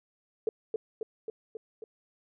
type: tone with echo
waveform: sine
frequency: 441.7 Hz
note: A4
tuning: 7 cents sharp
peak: -24 dBFS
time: 0.47-0.49 s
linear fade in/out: 2 ms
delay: 270 ms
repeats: 5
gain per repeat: -3 dB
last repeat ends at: 1.84 s
effects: none